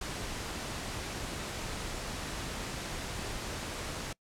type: noise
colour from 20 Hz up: pink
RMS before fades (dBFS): -38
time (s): 0.01-4.13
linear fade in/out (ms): 5
effects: noise-tail reverb RT60 0.1 s tail -24 dB re dry + low-pass 9000 Hz 12 dB/octave